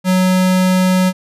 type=tone; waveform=square; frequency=185 Hz; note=F#3; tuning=in tune; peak=-11 dBFS; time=0.04-1.13 s; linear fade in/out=50 ms; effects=resampled to 32000 Hz